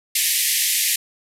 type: band-pass noise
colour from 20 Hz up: white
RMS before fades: -20 dBFS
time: 0.15-0.96 s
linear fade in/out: 5 ms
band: 1800 to 14000 Hz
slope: 96 dB/octave
effects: none